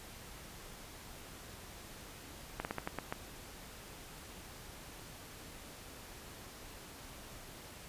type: slowing click train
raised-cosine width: 0.5 ms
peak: -21 dBFS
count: 7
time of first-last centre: 2.6-3.125 s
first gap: 49 ms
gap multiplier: 1.23
effects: pink hiss -51 dBFS RMS until 7.88 s + resampled to 32000 Hz